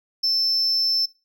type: tone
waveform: triangle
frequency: 5310 Hz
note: E8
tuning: 12 cents sharp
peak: -16 dBFS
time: 0.23-1.06 s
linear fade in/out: 10 ms
effects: noise-tail reverb RT60 0.3 s tail -25 dB re dry + tanh soft clip ceiling -13 dBFS